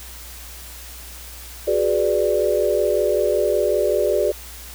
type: chord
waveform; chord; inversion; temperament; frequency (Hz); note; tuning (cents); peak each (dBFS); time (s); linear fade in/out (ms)
sine; G# half-diminished seventh; third; equal; 370 / 415.3 / 493.9 / 587.3; F#4 / G#4 / B4 / D5; 0 / 0 / 0 / 0; -23 / -21 / -24 / -20; 1.67-4.32; 10
effects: added 60 Hz sine -39 dBFS peak until 4.74 s + white hiss -39 dBFS RMS until 4.74 s